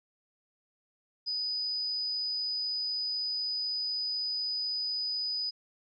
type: tone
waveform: sine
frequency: 4978 Hz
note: D#8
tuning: in tune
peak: -30 dBFS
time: 1.26-5.51 s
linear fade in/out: 20 ms
effects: none